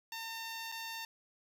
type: tone with dropouts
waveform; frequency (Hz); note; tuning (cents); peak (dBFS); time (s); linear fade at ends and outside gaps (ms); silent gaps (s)
10% pulse; 907; A#5; -48; -32; 0.12-1.05; 2; 0.718-0.722
effects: none

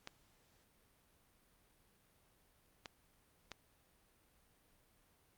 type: clicks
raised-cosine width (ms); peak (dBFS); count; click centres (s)
0.2; -28; 3; 0.074 / 2.858 / 3.517
effects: pink hiss -72 dBFS RMS until 5.37 s + Opus 48 kbps

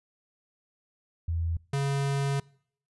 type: tone pair in turn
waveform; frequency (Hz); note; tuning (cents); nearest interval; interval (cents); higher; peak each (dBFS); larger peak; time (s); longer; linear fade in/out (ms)
sine / square; 83.3 / 139.21; E2 / C#3; +19 / +8; major sixth; 889; second; -26; neither; 1.28-1.57 / 1.73-2.4; second; 5
effects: noise-tail reverb RT60 0.6 s tail -24 dB re dry + resampled to 24000 Hz

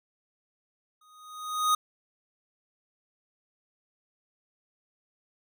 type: tone with exponential growth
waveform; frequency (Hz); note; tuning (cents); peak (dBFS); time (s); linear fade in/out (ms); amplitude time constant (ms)
square; 1244.5; D#6; 0; -20; 1.01-1.75; 5; 160
effects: none

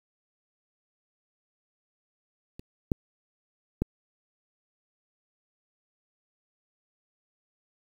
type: clicks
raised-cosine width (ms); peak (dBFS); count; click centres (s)
3; -29 / -11 / -12; 3; 2.595 / 2.918 / 3.82
effects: 8-bit

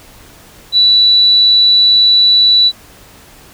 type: tone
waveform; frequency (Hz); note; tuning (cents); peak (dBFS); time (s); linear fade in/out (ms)
sine; 3951; B7; 0; -5; 0.72-2.72; 50
effects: pink hiss -40 dBFS RMS until 3.53 s

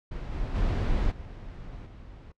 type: noise with level steps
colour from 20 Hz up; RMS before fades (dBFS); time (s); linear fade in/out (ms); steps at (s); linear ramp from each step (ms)
brown; -35 / -32 / -26 / -41 / -45; 0.11-2.32; 5; 0.31 / 0.54 / 1.1 / 1.85; 20
effects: noise-tail reverb RT60 0.1 s tail -21 dB re dry + low-pass 4000 Hz 12 dB/octave

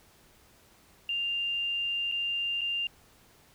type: tone with dropouts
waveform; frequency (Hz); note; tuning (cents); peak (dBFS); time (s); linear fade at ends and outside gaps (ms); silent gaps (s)
sine; 2794; F7; 0; -28; 1.09-2.87; 2; 2.115-2.121 / 2.61-2.615
effects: pink hiss -60 dBFS RMS until 3.54 s

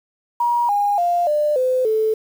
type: tone with pitch steps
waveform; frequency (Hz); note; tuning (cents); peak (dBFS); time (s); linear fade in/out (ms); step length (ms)
sine; 954 / 816.2 / 698.4 / 597.5 / 511.2 / 437.4; A#5 / G#5 / F5 / D5 / C5 / A4; +40 / -30 / 0 / +30 / -40 / -10; -15; 0.4-2.14; 5; 290
effects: 7-bit

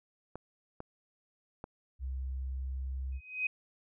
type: clicks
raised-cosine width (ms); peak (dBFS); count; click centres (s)
1; -27; 3; 0.356 / 0.804 / 1.641
type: tone with pitch glide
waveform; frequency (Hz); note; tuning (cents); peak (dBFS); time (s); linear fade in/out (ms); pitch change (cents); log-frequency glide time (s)
sine; 65.41 to 65.79; C2 to C2; 0 to +10; -34; 1.99-3.21; 50; +10; 2.28-2.92
type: tone with exponential growth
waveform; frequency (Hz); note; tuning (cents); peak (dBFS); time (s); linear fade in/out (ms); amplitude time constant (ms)
sine; 2514; D#7; +17; -26; 3.12-3.47; 5; 75
effects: none

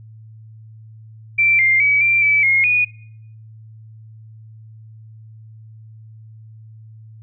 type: tone with pitch steps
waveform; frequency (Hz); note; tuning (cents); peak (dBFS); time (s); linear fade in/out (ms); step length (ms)
sine; 2345 / 2106 / 2277 / 2360 / 2303 / 2149 / 2462; D7 / C7 / C#7 / D7 / D7 / C7 / D#7; -3 / +11 / +46 / +8 / -34 / +46 / -19; -12; 1.38-2.85; 10; 210
effects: noise-tail reverb RT60 0.7 s tail -21 dB re dry + added 110 Hz sine -38 dBFS peak until 7.22 s

